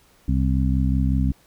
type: harmonic tone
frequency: 65.41 Hz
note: C2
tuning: in tune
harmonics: 1 / 2 / 3 / 4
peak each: -20 / -23 / -25 / -26 dBFS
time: 0.28-1.32 s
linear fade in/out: 5 ms
effects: pink hiss -57 dBFS RMS until 1.46 s